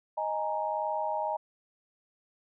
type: chord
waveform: sine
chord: D# suspended fourth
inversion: none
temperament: equal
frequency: 622.3 / 830.6 / 932.3 Hz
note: D#5 / G#5 / A#5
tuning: 0 / 0 / 0 cents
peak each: -33 dBFS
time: 0.17-1.37 s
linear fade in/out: 10 ms
effects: none